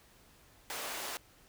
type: high-pass noise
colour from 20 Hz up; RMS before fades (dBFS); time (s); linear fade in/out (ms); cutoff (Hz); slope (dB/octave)
pink; -40; 0.7-1.17; 0; 510; 12
effects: pink hiss -62 dBFS RMS until 1.48 s